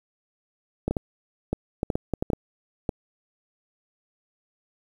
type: clicks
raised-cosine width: 2 ms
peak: -11 dBFS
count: 12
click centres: 0.88 / 0.91 / 0.968 / 1.53 / 1.831 / 1.902 / 1.955 / 2.137 / 2.225 / 2.302 / 2.333 / 2.892 s
effects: 8-bit